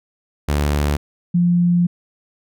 sawtooth / sine tone pair in turn, 73.1 / 174.72 Hz, D2 / F3, -7 / +1 cents, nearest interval octave + minor third, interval 1508 cents, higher second, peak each -12 dBFS, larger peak neither, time 0.48-0.97 / 1.34-1.87 s, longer second, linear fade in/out 10 ms, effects none

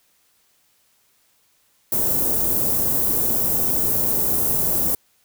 white band-stop noise, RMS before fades -20 dBFS, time 1.92-4.95 s, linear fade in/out 2 ms, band 510 to 15000 Hz, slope 12 dB/octave, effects white hiss -62 dBFS RMS until 5.24 s

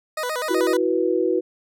20% pulse tone with vibrato, 554.4 Hz, C#5, in tune, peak -19 dBFS, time 0.17-0.77 s, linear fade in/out 5 ms, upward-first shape square, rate 8 Hz, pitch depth 200 cents each way
sine chord, E suspended second, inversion none, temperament equal with one note detuned, 329.6 / 370 / 487.9 Hz, E4 / F#4 / B4, 0 / 0 / -21 cents, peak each -23 / -21 / -23 dBFS, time 0.49-1.41 s, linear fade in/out 20 ms
effects none

